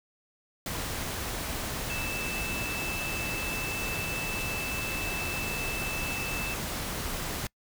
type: tone in noise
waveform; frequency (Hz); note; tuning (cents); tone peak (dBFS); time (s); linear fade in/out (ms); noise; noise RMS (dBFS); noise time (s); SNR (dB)
sine; 2637; E7; 0; -34; 1.9-6.54; 2; pink; -34; 0.66-7.47; -3
effects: noise-tail reverb RT60 0.1 s tail -25 dB re dry